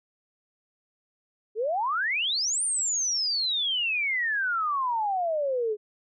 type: exponential two-way sweep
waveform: sine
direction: up then down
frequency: 410.2 to 9240 to 410.2 Hz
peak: -24 dBFS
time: 1.55-5.77 s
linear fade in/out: 50 ms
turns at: 2.63 s
effects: none